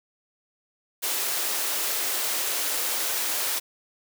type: high-pass noise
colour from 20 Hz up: white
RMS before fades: -27 dBFS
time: 1.02-3.6 s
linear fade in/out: 20 ms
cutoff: 310 Hz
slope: 24 dB/octave
effects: none